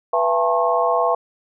sine tone cluster, 492 / 674 / 814 / 892 / 1080 Hz, B4 / E5 / G#5 / A5 / C#6, -7 / +38 / -35 / +23 / -45 cents, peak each -22 / -19 / -26 / -25 / -21 dBFS, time 0.13-1.15 s, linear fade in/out 5 ms, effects none

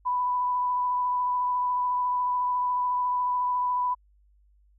sine tone with vibrato, 992 Hz, B5, 7 cents sharp, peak -23 dBFS, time 0.05-3.95 s, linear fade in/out 20 ms, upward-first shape sine, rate 14 Hz, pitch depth 12 cents each way, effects added 50 Hz sine -58 dBFS peak until 4.78 s

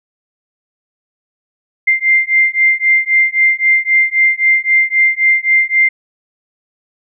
sine beating tone pair, 2093 / 2096.8 Hz, C7 / C7, 0 / +3 cents, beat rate 3.8 Hz, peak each -12 dBFS, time 1.87-5.89 s, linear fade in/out 10 ms, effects none

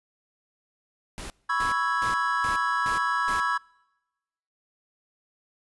pink noise bursts, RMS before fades -37 dBFS, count 6, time 1.18-3.4 s, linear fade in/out 0 ms, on 120 ms, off 300 ms
triangle chord, C# minor seventh, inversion third, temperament equal, 987.8 / 1108.7 / 1318.5 / 1661.2 Hz, B5 / C#6 / E6 / G#6, 0 / 0 / 0 / 0 cents, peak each -28 / -27 / -27 / -26 dBFS, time 1.49-3.58 s, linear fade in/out 10 ms
effects noise-tail reverb RT60 1.0 s tail -26 dB re dry + resampled to 24000 Hz

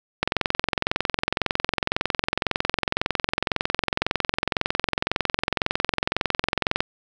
click train, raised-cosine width 0.3 ms, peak -4 dBFS, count 145, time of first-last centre 0.23-6.805 s, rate 21.9 Hz, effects none

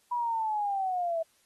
sine linear sweep, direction down, 979 to 646 Hz, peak -27 dBFS, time 0.11-1.23 s, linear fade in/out 10 ms, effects white hiss -67 dBFS RMS until 1.45 s + AAC 32 kbps

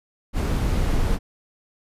brown noise, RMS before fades -21 dBFS, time 0.33-1.19 s, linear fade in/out 50 ms, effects resampled to 32000 Hz

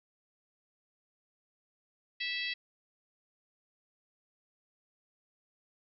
harmonic tone, 656 Hz, E5, 9 cents flat, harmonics 3 / 4 / 5 / 6 / 7 / 8, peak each -38 / -38 / -40 / -41 / -43 / -51 dBFS, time 2.2-2.54 s, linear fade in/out 10 ms, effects none

